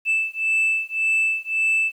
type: beating tone pair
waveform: sine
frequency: 2637 / 2638.8 Hz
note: E7 / E7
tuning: 0 / +1 cents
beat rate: 1.8 Hz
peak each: -20 dBFS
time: 0.05-1.92 s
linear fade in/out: 50 ms
effects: tanh soft clip ceiling -15 dBFS + 9-bit